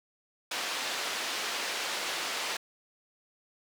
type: band-pass noise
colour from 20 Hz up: white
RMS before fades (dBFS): -34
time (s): 0.51-2.57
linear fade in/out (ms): 5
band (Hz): 390 to 4400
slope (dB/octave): 12
effects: none